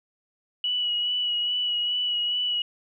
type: tone with vibrato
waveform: sine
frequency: 2933 Hz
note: F#7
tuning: 16 cents flat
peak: -23 dBFS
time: 0.64-2.62 s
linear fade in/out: 2 ms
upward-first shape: sine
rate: 2.4 Hz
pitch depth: 21 cents each way
effects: none